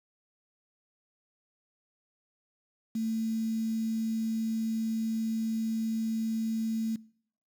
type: tone with quantisation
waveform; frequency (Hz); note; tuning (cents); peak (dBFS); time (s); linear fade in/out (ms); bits
sine; 223.1; A3; +24; -28; 2.95-6.96; 5; 8
effects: noise-tail reverb RT60 0.6 s tail -23 dB re dry